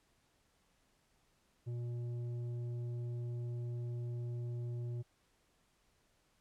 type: tone with tanh clipping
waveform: triangle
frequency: 120 Hz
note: B2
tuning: 49 cents flat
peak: -39 dBFS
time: 1.66-5.03 s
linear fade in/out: 20 ms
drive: 12 dB
effects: pink hiss -74 dBFS RMS until 6.4 s + low-pass 11000 Hz 12 dB/octave